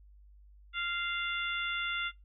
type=harmonic tone; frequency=695 Hz; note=F5; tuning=9 cents flat; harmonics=2 / 3 / 4 / 5; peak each=-35 / -37 / -38 / -39 dBFS; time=0.73-2.12 s; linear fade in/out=50 ms; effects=noise-tail reverb RT60 0.2 s tail -23 dB re dry + added 50 Hz sine -54 dBFS peak until 2.24 s